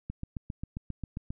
click train, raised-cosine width 5 ms, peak -23 dBFS, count 10, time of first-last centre 0.1-1.305 s, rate 7.47 Hz, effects none

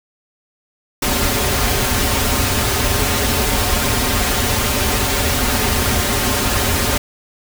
pink noise with comb filter, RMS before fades -17 dBFS, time 1.02-6.98 s, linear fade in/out 5 ms, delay 6.1 ms, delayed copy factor -0.8, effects none

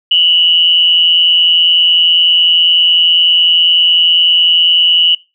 sine tone with amplitude modulation, 2944 Hz, F#7, 9 cents flat, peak -3 dBFS, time 0.11-5.15 s, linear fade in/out 5 ms, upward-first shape sine, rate 170 Hz, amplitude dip 65%, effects noise-tail reverb RT60 0.3 s tail -25 dB re dry

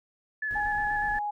sine tone with vibrato, 1714 Hz, A6, 46 cents flat, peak -28 dBFS, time 0.42-1.19 s, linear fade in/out 5 ms, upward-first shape square, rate 8.3 Hz, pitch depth 18 cents each way
brown noise, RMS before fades -42 dBFS, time 0.51-1.19 s, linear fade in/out 0 ms
sine tone, 830.6 Hz, G#5, in tune, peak -28 dBFS, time 0.55-1.31 s, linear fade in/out 10 ms
effects none

